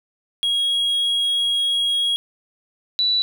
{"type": "tone pair in turn", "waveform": ["triangle", "sine"], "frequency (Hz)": [3299, 3952], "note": ["G#7", "B7"], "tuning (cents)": [-12, 0], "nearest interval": "minor third", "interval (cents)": 312, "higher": "second", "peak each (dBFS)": -16, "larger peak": "neither", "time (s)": [[0.43, 2.16], [2.99, 3.22]], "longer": "first", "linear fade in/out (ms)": 0, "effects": []}